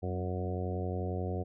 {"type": "harmonic tone with a mistuned harmonic", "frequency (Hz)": 91.1, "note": "F#2", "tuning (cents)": -26, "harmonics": [1, 2, 3, 4, 5, 6, 7, 8], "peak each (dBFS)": [-34, -40, -44, -41, -41, -44, -46, -44], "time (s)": [0.02, 1.44], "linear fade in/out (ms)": 20, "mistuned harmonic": 2, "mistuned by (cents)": 32, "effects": []}